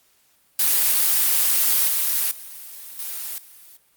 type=noise with level steps; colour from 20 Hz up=blue; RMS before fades=-18 / -21 / -38 / -30 / -46 dBFS; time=0.59-3.77 s; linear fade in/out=5 ms; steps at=1.88 / 2.31 / 2.99 / 3.38 s; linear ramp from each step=2 ms; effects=white hiss -61 dBFS RMS until 3.96 s + Opus 48 kbps